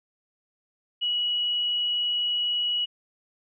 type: tone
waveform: sine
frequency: 2922 Hz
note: F#7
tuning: 22 cents flat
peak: -23 dBFS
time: 1.01-2.86 s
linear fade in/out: 20 ms
effects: none